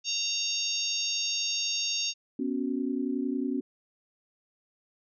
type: harmonic tone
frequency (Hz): 924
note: A#5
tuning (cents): -16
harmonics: 3 / 4 / 5 / 6 / 7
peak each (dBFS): -34 / -34 / -34 / -34 / -34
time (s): 0.04-2.14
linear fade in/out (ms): 50
type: chord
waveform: sine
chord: B suspended second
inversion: none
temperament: just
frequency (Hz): 246.9 / 277.8 / 370.4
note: B3 / C#4 / F#4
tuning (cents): 0 / +4 / +2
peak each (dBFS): -31 / -30 / -36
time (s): 2.39-3.61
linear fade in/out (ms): 5
effects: none